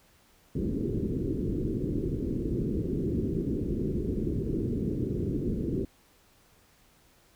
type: low-pass noise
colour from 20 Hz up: white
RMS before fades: -30 dBFS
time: 0.55-5.85 s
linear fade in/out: 5 ms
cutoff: 400 Hz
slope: 48 dB/octave
effects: pink hiss -62 dBFS RMS until 7.35 s